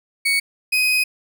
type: tone pair in turn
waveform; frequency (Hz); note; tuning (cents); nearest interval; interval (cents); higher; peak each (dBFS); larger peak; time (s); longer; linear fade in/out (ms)
35% pulse; 2229 / 2508; C#7 / D#7; +9 / +13; major second; 204; second; -14; neither; 0.25-0.4 / 0.72-1.04; second; 10
effects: none